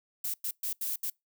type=noise bursts at uneven times; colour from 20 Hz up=violet; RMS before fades=-33 dBFS; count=5; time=0.24-0.34 / 0.44-0.51 / 0.63-0.73 / 0.81-0.96 / 1.03-1.1 s; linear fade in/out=5 ms; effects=noise-tail reverb RT60 0.2 s tail -26 dB re dry